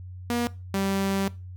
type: tone pair in turn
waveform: sawtooth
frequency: 238.9 / 195.13 Hz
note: A#3 / G3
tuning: +43 / -8 cents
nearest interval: major third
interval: 351 cents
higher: first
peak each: -20 dBFS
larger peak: neither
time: 0.3-0.47 / 0.74-1.28 s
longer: second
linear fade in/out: 0 ms
effects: noise-tail reverb RT60 0.3 s tail -20 dB re dry + added 91 Hz sine -37 dBFS peak until 1.56 s